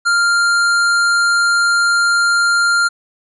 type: tone with tanh clipping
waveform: sine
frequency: 1396 Hz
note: F6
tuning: 1 cent flat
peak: -13 dBFS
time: 0.05-2.89 s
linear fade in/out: 20 ms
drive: 18 dB
effects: resampled to 24000 Hz